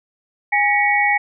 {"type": "tone cluster", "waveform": "sine", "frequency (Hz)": [822, 1925, 2233], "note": ["G#5", "B6", "C#7"], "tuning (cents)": [-18, -45, 12], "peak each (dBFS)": -18, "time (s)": [0.52, 1.18], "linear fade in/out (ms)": 10, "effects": []}